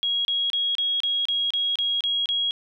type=tone bursts; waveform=sine; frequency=3300 Hz; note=G#7; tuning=12 cents flat; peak=-21 dBFS; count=10; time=0.03-2.509 s; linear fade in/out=0 ms; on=220 ms; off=31 ms; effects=none